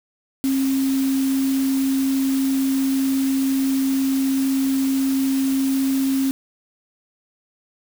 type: tone in noise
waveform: sine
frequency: 268.4 Hz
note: C4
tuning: 44 cents sharp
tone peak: -17 dBFS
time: 0.44-6.31 s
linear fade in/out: 0 ms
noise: white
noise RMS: -33 dBFS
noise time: 0.44-6.31 s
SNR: +13 dB
effects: none